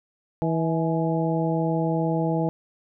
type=harmonic tone with a mistuned harmonic; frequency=162.6 Hz; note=E3; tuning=23 cents flat; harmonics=1 / 2 / 3 / 4 / 5; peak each=-24 / -27 / -29 / -30 / -31 dBFS; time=0.42-2.49 s; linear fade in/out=0 ms; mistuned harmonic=5; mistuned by=+50 cents; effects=none